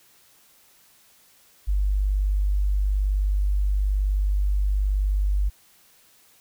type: tone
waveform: sine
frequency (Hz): 49.47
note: G1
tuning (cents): +17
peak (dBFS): -19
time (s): 1.67-5.5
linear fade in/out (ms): 20
effects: white hiss -57 dBFS RMS until 6.4 s